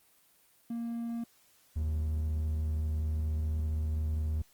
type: tone pair in turn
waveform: triangle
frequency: 233.1 / 77.52 Hz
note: A#3 / D#2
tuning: 0 / -6 cents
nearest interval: octave + perfect fifth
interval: 1906 cents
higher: first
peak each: -31 / -27 dBFS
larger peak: second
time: 0.7-1.24 / 1.76-4.42 s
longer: second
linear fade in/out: 5 ms
effects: white hiss -65 dBFS RMS until 4.53 s + Opus 24 kbps